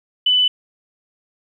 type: tone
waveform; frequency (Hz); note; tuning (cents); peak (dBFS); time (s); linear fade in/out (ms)
sine; 2994; F#7; +20; -12; 0.26-0.48; 5
effects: 9-bit